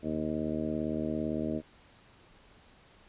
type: harmonic tone with a mistuned harmonic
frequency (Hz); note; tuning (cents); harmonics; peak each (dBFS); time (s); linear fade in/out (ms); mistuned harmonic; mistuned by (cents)
77.78; D#2; 0; 1 / 2 / 3 / 4 / 5 / 6 / 7 / 8; -44 / -41 / -34 / -35 / -40 / -43 / -43 / -39; 0.02-1.62; 50; 1; +82
effects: pink hiss -59 dBFS RMS until 3.08 s + resampled to 8000 Hz